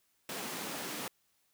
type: high-pass noise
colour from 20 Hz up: pink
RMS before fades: -40 dBFS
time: 0.29-1.08 s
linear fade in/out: 2 ms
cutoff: 180 Hz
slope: 24 dB/octave
effects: white hiss -74 dBFS RMS until 1.53 s